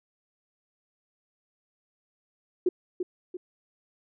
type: tone with echo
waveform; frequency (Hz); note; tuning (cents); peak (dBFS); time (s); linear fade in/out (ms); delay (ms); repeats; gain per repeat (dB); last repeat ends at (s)
sine; 361.4; F#4; -41; -19; 2.66-2.69; 5; 340; 2; -7; 3.37
effects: none